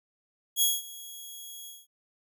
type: tone with ADSR envelope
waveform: 10% pulse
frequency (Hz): 3322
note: G#7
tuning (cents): 0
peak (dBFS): -12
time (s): 0.56-1.87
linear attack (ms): 57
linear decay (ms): 200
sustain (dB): -21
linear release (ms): 200
effects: none